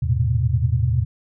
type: tone cluster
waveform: sine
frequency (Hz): 80.5 / 107.3 / 118.5 / 128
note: E2 / A2 / A#2 / C3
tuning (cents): -41 / -43 / +29 / -38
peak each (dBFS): -22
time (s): 0.02-1.05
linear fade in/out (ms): 10
effects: none